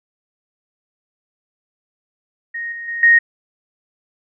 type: tone with level steps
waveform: sine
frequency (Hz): 1864.7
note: A#6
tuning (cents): 0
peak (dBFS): -23 / -27 / -22 / -7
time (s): 2.54-3.19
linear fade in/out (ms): 10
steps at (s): 2.72 / 2.88 / 3.03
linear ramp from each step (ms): 2
effects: none